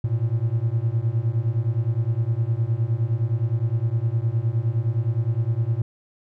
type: beating tone pair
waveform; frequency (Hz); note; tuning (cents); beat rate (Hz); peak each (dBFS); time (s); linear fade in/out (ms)
triangle; 110 / 119.7; A2 / A#2; 0 / +46; 9.7; -21; 0.04-5.82; 5
effects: none